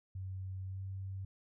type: tone with pitch glide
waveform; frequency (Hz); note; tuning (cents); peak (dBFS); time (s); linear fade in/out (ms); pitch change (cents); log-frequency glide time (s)
sine; 94.5 to 96.04; F#2 to G2; +37 to -35; -39; 0.15-1.25; 5; +28; 0.66-0.81
effects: none